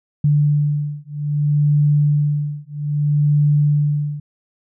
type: beating tone pair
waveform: sine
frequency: 146.83 / 147.45 Hz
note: D3 / D3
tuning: 0 / +7 cents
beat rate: 0.62 Hz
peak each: -17 dBFS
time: 0.24-4.2 s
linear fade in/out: 5 ms
effects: none